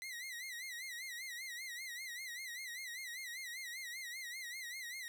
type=tone with vibrato; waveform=sawtooth; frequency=2003 Hz; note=B6; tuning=24 cents sharp; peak=-40 dBFS; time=0.02-5.08 s; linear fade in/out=0 ms; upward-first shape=sine; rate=5.1 Hz; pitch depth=120 cents each way; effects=none